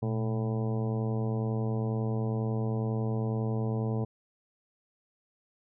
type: harmonic tone with a mistuned harmonic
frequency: 110 Hz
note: A2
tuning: in tune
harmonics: 1 / 2 / 3 / 4 / 5 / 6 / 7 / 8 / 9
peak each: -29 / -34 / -41 / -37 / -43 / -46 / -45 / -51 / -49 dBFS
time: 0.02-4.05 s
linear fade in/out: 10 ms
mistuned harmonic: 1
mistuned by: +120 cents
effects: none